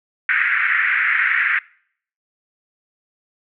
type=band-pass noise; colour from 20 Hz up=pink; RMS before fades=-18 dBFS; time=0.29-1.59 s; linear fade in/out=2 ms; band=1500 to 2200 Hz; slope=48 dB/octave; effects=noise-tail reverb RT60 0.6 s tail -24 dB re dry